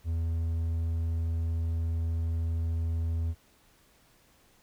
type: tone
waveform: triangle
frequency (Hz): 82.41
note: E2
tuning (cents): 0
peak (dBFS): -25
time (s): 0.04-3.35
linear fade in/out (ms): 50
effects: pink hiss -63 dBFS RMS until 4.62 s